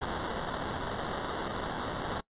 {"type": "noise with sample-and-hold", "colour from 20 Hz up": "white", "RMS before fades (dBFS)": -35, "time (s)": [0.01, 2.21], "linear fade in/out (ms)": 10, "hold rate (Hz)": 2450, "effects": ["noise-tail reverb RT60 0.1 s tail -22 dB re dry", "resampled to 8000 Hz"]}